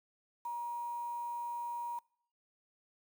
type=tone with quantisation; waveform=sine; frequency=950 Hz; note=A#5; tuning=33 cents sharp; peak=-36 dBFS; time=0.45-1.99 s; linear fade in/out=5 ms; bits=9; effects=noise-tail reverb RT60 0.6 s tail -25 dB re dry